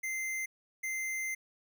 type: tone bursts at uneven times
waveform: square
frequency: 2080 Hz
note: C7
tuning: 11 cents flat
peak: -34 dBFS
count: 2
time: 0.03-0.46 / 0.83-1.35 s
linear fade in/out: 10 ms
effects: none